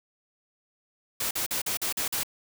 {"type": "noise bursts", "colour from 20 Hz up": "white", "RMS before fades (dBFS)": -29, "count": 7, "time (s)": [1.2, 2.234], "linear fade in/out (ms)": 5, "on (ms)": 110, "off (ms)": 44, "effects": []}